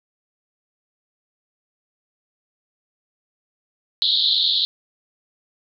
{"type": "band-pass noise", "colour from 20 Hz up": "pink", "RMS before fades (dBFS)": -19, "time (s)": [4.02, 4.65], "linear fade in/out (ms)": 0, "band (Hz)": [3400, 4300], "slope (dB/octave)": 96, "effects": []}